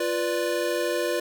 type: chord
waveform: square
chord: B diminished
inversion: second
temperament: equal with one note detuned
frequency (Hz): 348.2 / 493.9 / 587.3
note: F4 / B4 / D5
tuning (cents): -5 / 0 / 0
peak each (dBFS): -29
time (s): 0-1.2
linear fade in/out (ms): 5
effects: none